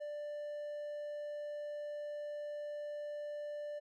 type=tone; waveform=triangle; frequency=590 Hz; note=D5; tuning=8 cents sharp; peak=-38 dBFS; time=0-3.8 s; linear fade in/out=20 ms; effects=none